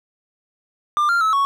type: tone with pitch steps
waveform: triangle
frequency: 1194 / 1390 / 1298 / 1111 Hz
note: D6 / F6 / E6 / C#6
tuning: +28 / -9 / -27 / +4 cents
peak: -13 dBFS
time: 0.97-1.45 s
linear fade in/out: 0 ms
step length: 120 ms
effects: none